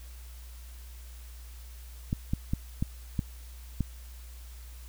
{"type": "clicks", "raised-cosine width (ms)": 5, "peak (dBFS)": -15, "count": 6, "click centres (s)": [2.129, 2.335, 2.535, 2.825, 3.192, 3.807], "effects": ["added 60 Hz sine -43 dBFS peak until 4.88 s", "white hiss -55 dBFS RMS until 4.88 s"]}